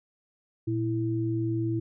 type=tone pair together; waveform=sine; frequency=116.63 / 329.6 Hz; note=A#2 / E4; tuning=+1 / 0 cents; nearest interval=octave + tritone; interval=1799 cents; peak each=-28 dBFS; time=0.67-1.8 s; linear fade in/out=10 ms; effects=none